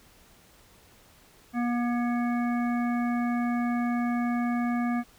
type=harmonic tone with a mistuned harmonic; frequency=240 Hz; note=B3; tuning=49 cents flat; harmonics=1 / 3 / 5 / 7 / 9; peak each=-25 / -34 / -38 / -40 / -42 dBFS; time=1.53-5.04 s; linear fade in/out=50 ms; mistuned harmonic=9; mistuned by=+41 cents; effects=pink hiss -57 dBFS RMS until 5.18 s